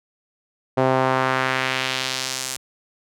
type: tone with band-pass filter sweep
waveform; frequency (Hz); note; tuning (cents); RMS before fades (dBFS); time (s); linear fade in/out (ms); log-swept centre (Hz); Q
sawtooth; 130.81; C3; 0; -22; 0.77-2.57; 10; 610 to 8300; 1.2
effects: none